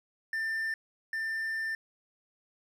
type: tone pair in turn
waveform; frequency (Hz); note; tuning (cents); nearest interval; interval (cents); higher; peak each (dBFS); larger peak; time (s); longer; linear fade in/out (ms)
triangle; 1789 / 1789; A6 / A6; +28 / +28; unison; 0; neither; -28 / -29; first; 0.33-0.74 / 1.13-1.75; second; 2
effects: none